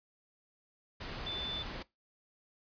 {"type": "tone in noise", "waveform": "sine", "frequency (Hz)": 3520, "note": "A7", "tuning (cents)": 0, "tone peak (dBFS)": -36, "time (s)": [1.26, 1.63], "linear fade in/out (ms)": 10, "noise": "pink", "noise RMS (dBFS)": -42, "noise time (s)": [1, 1.83], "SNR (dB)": 3, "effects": ["noise-tail reverb RT60 0.2 s tail -21 dB re dry", "resampled to 11025 Hz"]}